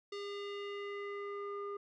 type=tone with low-pass filter sweep; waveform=square; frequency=404.7 Hz; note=G#4; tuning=45 cents flat; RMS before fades=-42 dBFS; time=0.12-1.77 s; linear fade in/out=5 ms; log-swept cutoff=4600 to 1100 Hz; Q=2.1; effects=none